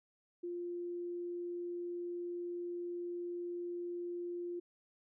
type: tone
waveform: sine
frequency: 349.5 Hz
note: F4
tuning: 1 cent sharp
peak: -38 dBFS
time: 0.43-4.6 s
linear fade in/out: 10 ms
effects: none